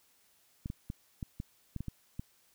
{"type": "clicks", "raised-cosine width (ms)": 5, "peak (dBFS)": -25, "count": 9, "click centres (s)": [0.659, 0.701, 0.901, 1.228, 1.401, 1.763, 1.806, 1.883, 2.195], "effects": ["white hiss -68 dBFS RMS until 2.54 s"]}